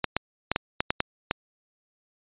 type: clicks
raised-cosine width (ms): 0.3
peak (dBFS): -7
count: 8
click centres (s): 0.043 / 0.166 / 0.516 / 0.561 / 0.805 / 0.905 / 1.004 / 1.311
effects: resampled to 8000 Hz